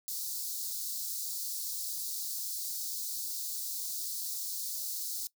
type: high-pass noise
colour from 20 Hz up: white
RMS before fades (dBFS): -37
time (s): 0.08-5.27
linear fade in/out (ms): 0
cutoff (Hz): 4100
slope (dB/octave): 48
effects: noise-tail reverb RT60 0.1 s tail -20 dB re dry